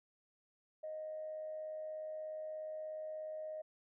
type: tone with amplitude modulation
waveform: sine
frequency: 622.3 Hz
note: D#5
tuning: in tune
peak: -39 dBFS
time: 0.83-3.62 s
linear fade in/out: 10 ms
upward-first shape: sine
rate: 96.8 Hz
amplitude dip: 35%
effects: tanh soft clip ceiling -35 dBFS